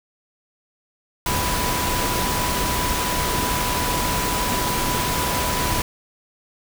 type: tone in noise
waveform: sine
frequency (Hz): 987.8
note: B5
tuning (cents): 0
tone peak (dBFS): -26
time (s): 1.26-5.82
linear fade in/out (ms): 2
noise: pink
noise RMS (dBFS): -23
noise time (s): 1.26-5.82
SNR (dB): -6
effects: none